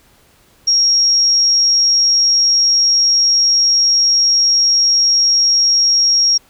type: tone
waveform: sine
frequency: 5590 Hz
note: F8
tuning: 1 cent sharp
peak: -9 dBFS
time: 0.67-6.38 s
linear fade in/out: 10 ms
effects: pink hiss -51 dBFS RMS until 6.49 s